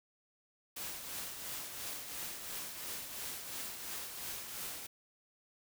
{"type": "noise with tremolo", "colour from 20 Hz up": "white", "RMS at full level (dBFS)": -41, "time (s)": [0.76, 4.87], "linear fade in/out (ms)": 10, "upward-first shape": "triangle", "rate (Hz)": 2.9, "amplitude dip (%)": 50, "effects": []}